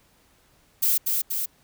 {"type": "noise with echo", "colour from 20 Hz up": "violet", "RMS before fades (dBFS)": -21, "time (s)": [0.82, 0.98], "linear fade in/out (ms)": 10, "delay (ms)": 240, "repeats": 2, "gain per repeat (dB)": -3, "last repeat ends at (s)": 1.46, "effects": ["pink hiss -61 dBFS RMS until 1.63 s"]}